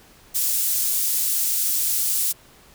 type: high-pass noise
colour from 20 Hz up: pink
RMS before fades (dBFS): -22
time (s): 0.34-2.33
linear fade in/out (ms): 20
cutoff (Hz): 9100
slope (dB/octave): 12
effects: pink hiss -51 dBFS RMS until 2.74 s